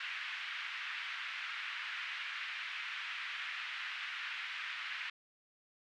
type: band-pass noise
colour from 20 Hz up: white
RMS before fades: -42 dBFS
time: 0-5.1 s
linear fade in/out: 5 ms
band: 1400 to 2800 Hz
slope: 24 dB/octave
effects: none